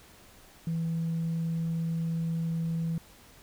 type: tone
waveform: sine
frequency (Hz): 164.81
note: E3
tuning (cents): 0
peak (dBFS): -26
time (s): 0.67-2.98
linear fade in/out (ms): 2
effects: tanh soft clip ceiling -25 dBFS + pink hiss -55 dBFS RMS until 3.42 s